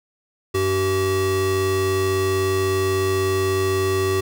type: tone pair together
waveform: square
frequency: 95.33 / 382.3 Hz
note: G2 / G4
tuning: -48 / -43 cents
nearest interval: 2 octaves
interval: 2405 cents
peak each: -25 / -20 dBFS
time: 0.54-4.21 s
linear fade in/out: 10 ms
effects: none